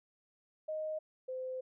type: tone pair in turn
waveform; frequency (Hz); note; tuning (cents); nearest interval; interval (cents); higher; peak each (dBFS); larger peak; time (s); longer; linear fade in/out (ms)
sine; 622.3 / 514.8; D#5 / C5; 0 / -28; minor third; 328; first; -35 / -37; first; 0.68-0.99 / 1.28-1.61; second; 10
effects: none